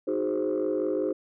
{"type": "chord", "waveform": "sine", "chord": "Ab dominant seventh", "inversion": "second", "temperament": "equal", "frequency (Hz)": [311.1, 370, 415.3, 523.3], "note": ["Eb4", "Gb4", "Ab4", "C5"], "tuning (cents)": [0, 0, 0, 0], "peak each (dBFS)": -29, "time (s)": [0.07, 1.13], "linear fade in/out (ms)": 10, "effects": ["tanh soft clip ceiling -19 dBFS"]}